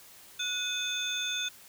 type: tone cluster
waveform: sine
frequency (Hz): 1466 / 2526 / 3530 / 6430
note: F#6 / D#7 / A7 / G8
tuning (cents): -16 / +26 / +5 / +43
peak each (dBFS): -38 / -38 / -32 / -38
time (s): 0.39-1.49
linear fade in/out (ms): 10
effects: white hiss -53 dBFS RMS until 1.68 s